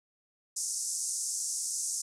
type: band-pass noise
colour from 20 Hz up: pink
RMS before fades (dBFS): -34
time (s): 0.56-2.02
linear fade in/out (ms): 10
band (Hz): 5700 to 9800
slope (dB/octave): 48
effects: none